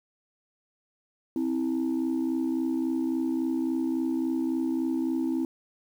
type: tone pair together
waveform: sine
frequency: 261.6 / 325.2 Hz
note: C4 / E4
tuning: 0 / -23 cents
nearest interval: major third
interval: 377 cents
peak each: -26 dBFS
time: 1.36-5.45 s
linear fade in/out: 2 ms
effects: tanh soft clip ceiling -21 dBFS + 9-bit